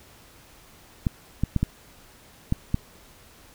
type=clicks; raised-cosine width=5 ms; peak=-9 dBFS; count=6; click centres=1.068 / 1.436 / 1.563 / 1.63 / 2.524 / 2.744 s; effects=pink hiss -52 dBFS RMS until 3.54 s